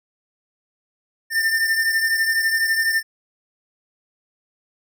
square beating tone pair, 1796 / 1808 Hz, A6 / A6, +35 / +47 cents, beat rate 12 Hz, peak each -19 / -26 dBFS, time 1.3-3.03 s, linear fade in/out 50 ms, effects none

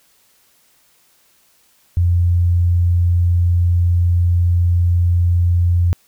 sine tone, 87.31 Hz, F2, in tune, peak -11 dBFS, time 1.97-5.93 s, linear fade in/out 0 ms, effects white hiss -56 dBFS RMS until 6.07 s

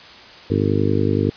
harmonic tone, 50.6 Hz, G#1, 44 cents flat, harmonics 2 / 3 / 4 / 5 / 6 / 7 / 8 / 9, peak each -21 / -25 / -26 / -23 / -23 / -26 / -25 / -25 dBFS, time 0.5-1.3 s, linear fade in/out 5 ms, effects white hiss -41 dBFS RMS until 1.36 s + resampled to 11025 Hz

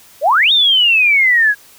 sine exponential two-way sweep, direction up then down, 519 to 3729 to 1630 Hz, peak -8 dBFS, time 0.21-1.55 s, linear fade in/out 50 ms, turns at 0.52 s, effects white hiss -44 dBFS RMS until 1.78 s

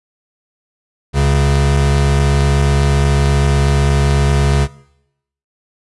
square tone pair together, 70.47 / 138.59 Hz, C#2 / C#3, +29 / 0 cents, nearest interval octave, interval 1171 cents, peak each -14 dBFS, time 1.13-4.68 s, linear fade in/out 50 ms, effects noise-tail reverb RT60 0.8 s tail -20 dB re dry + resampled to 24000 Hz

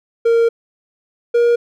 triangle tone pair in turn, 462.7 / 473.8 Hz, A#4 / A#4, -13 / +28 cents, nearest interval unison, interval 41 cents, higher second, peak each -8 dBFS, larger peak neither, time 0.25-0.49 / 1.34-1.56 s, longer first, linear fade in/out 10 ms, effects none

